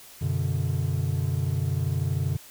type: tone cluster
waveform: triangle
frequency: 93.2 / 125.8 / 146.2 Hz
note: F#2 / B2 / D3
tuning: +13 / +32 / -7 cents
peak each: -26 dBFS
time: 0.21-2.37 s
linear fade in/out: 10 ms
effects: white hiss -48 dBFS RMS until 2.5 s